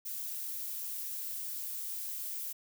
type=noise; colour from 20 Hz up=violet; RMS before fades=-39 dBFS; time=0.05-2.53 s; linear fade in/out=10 ms; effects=none